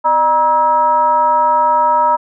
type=tone with frequency modulation; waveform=sine; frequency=951 Hz; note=A#5; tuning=34 cents sharp; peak=-9 dBFS; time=0.04-2.17 s; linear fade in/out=20 ms; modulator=346 Hz; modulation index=0.68; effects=none